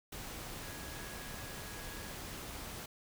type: tone in noise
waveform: sine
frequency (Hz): 1661.2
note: G#6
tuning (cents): 0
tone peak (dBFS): -54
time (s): 0.63-2.12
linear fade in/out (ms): 5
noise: pink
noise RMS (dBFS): -45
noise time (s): 0.12-2.86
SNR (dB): -12
effects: none